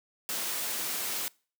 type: noise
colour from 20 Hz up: white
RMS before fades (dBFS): -33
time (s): 0.29-1.28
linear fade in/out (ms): 0
effects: noise-tail reverb RT60 0.4 s tail -25 dB re dry + high-pass 200 Hz 12 dB/octave